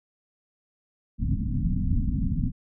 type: low-pass noise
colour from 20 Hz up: pink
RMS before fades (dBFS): -25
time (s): 1.18-2.52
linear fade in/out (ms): 50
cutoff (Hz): 270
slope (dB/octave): 96
effects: none